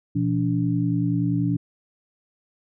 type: tone cluster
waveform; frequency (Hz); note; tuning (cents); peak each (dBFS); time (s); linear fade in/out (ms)
sine; 121.3 / 171.7 / 288.5; B2 / F3 / D4; -31 / -29 / -31; -24; 0.15-1.57; 10
effects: none